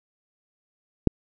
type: click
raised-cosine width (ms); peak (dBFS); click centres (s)
3; -3; 1.073
effects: none